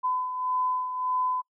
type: beating tone pair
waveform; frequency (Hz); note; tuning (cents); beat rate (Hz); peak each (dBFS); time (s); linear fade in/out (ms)
sine; 1010 / 1011.7; B5 / B5; +39 / +41; 1.7; -26 / -34; 0.03-1.42; 20
effects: noise-tail reverb RT60 0.1 s tail -25 dB re dry